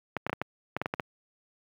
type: clicks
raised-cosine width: 0.5 ms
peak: -14 dBFS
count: 10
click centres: 0.167 / 0.266 / 0.296 / 0.33 / 0.416 / 0.766 / 0.816 / 0.859 / 0.939 / 0.998 s
effects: high-pass 100 Hz 12 dB/octave + 9-bit